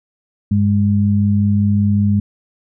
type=tone pair together; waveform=sine; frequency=99.43 / 204.8 Hz; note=G2 / G#3; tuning=+25 / -24 cents; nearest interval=octave + minor second; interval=1251 cents; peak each=-14 dBFS; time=0.51-2.2 s; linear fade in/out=5 ms; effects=none